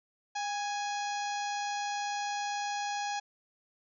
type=harmonic tone with a mistuned harmonic; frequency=833 Hz; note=G#5; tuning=5 cents sharp; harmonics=1 / 2 / 3 / 4 / 5 / 6 / 7 / 8; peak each=-33 / -41 / -44 / -46 / -46 / -48 / -47 / -48 dBFS; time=0.35-3.2 s; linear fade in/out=10 ms; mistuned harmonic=1; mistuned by=-39 cents; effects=none